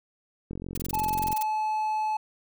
click train, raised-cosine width 3 ms, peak -23 dBFS, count 38, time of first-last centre 0.51-1.329 s, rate 45.2 Hz
blue noise bursts, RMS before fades -33 dBFS, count 15, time 0.75-1.428 s, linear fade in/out 5 ms, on 20 ms, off 27 ms
triangle tone, 862 Hz, A5, 36 cents flat, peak -23 dBFS, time 0.93-2.17 s, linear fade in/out 5 ms
effects none

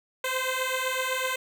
10% pulse beating tone pair, 513 / 520.9 Hz, C5 / C5, -34 / -8 cents, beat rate 7.9 Hz, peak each -21 dBFS, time 0.24-1.36 s, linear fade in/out 5 ms, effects none

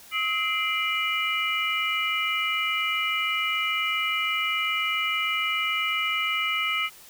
sine tone cluster, 1283 / 2075 / 2364 / 2930 Hz, E6 / C7 / D7 / F#7, -47 / -15 / +11 / -18 cents, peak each -29 dBFS, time 0.11-6.9 s, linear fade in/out 50 ms, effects white hiss -49 dBFS RMS until 7.09 s

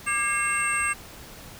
sine tone cluster, 1191 / 1626 / 2139 / 2701 / 8330 Hz, D6 / G#6 / C7 / E7 / C9, +24 / -37 / +38 / +42 / -9 cents, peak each -29 dBFS, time 0.06-0.94 s, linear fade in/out 20 ms, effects pink hiss -44 dBFS RMS until 1.59 s

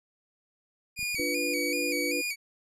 sawtooth tone with vibrato, 2349 Hz, D7, in tune, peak -26 dBFS, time 0.96-2.36 s, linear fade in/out 50 ms, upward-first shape square, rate 2.6 Hz, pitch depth 63 cents each way
clicks, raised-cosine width 5 ms, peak -35 dBFS, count 4, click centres 0.992 / 1.029 / 1.146 / 1.198 s
sine chord, B diminished, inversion first, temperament equal, 293.7 / 349.2 / 493.9 Hz, D4 / F4 / B4, 0 / 0 / 0 cents, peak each -33 / -35 / -33 dBFS, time 1.18-2.22 s, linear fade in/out 20 ms
effects resampled to 32000 Hz

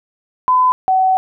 sine tone pair in turn, 1011 / 754.1 Hz, B5 / F#5, +40 / +33 cents, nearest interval perfect fourth, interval 507 cents, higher first, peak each -9 / -10 dBFS, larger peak first, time 0.48-0.72 / 0.88-1.17 s, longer second, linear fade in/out 0 ms, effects none

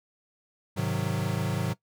square chord, Ab dominant seventh, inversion none, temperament equal with one note detuned, 103.83 / 129.91 / 155.56 / 185 Hz, Ab2 / C3 / Eb3 / Gb3, 0 / -12 / 0 / 0 cents, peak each -33 dBFS, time 0.76-1.74 s, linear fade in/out 20 ms, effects noise-tail reverb RT60 0.1 s tail -18 dB re dry

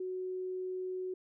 sine tone, 370 Hz, F#4, in tune, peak -35 dBFS, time 0-1.14 s, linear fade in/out 5 ms, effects none

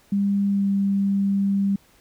sine tone with pitch glide, 200 to 197.82 Hz, G3 to G3, +35 to +16 cents, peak -18 dBFS, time 0.12-1.76 s, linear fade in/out 5 ms, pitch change -19 cents, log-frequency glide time 0.48-0.67 s, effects pink hiss -57 dBFS RMS until 2 s

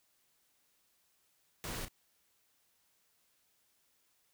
pink noise with echo, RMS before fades -41 dBFS, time 1.64-1.85 s, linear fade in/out 0 ms, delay 33 ms, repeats 1, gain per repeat -9 dB, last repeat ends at 1.883 s, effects white hiss -74 dBFS RMS until 4.33 s

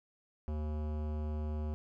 sine tone with hard clipping, 76 Hz, D#2, 40 cents flat, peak -36 dBFS, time 0.48-1.74 s, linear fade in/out 0 ms, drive 18 dB, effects none

